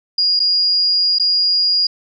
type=tone with dropouts; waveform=sine; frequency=4858 Hz; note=D#8; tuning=42 cents flat; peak=-12 dBFS; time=0.18-1.87 s; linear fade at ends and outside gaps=5 ms; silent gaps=0.394-0.4 / 1.186-1.197 s; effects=none